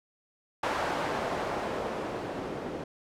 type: noise with low-pass filter sweep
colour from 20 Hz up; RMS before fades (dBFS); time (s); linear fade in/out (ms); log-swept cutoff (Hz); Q
blue; -33; 0.63-2.84; 5; 890 to 390; 0.97
effects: none